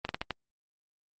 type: slowing click train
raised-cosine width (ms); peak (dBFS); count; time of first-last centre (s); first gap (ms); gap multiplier
0.3; -15; 5; 0.05-0.307; 41; 1.31
effects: Opus 32 kbps